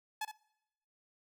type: tone with echo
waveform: sawtooth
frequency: 858 Hz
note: A5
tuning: 44 cents flat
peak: -31 dBFS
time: 0.21-0.25 s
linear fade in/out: 5 ms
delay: 65 ms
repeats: 1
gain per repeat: -9 dB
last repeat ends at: 0.315 s
effects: noise-tail reverb RT60 0.9 s tail -23 dB re dry